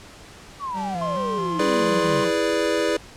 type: exponential sweep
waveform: sine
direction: down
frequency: 1174.7 to 130.81 Hz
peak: -26 dBFS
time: 0.59-2.24 s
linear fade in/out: 50 ms
type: tone with vibrato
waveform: 45% pulse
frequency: 182.2 Hz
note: F#3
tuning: 26 cents flat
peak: -29 dBFS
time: 0.73-2.32 s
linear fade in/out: 50 ms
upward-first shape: square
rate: 2.3 Hz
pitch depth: 110 cents each way
type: tone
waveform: triangle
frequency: 1056 Hz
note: C6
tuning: 16 cents sharp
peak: -24 dBFS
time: 1.01-2.25 s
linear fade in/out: 10 ms
type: chord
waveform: square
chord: E dominant seventh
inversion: none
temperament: equal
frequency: 329.6 / 415.3 / 493.9 / 587.3 Hz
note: E4 / G#4 / B4 / D5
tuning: 0 / 0 / 0 / 0 cents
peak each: -26 dBFS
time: 1.59-2.97 s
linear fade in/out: 5 ms
effects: pink hiss -44 dBFS RMS until 3.16 s + low-pass 8000 Hz 12 dB/octave